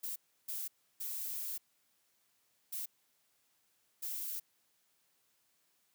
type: noise bursts at uneven times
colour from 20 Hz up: violet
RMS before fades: -40 dBFS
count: 5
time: 0.03-0.16 / 0.48-0.68 / 1-1.58 / 2.72-2.86 / 4.02-4.4 s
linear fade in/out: 10 ms
effects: white hiss -75 dBFS RMS until 5.94 s + high-pass 80 Hz 12 dB/octave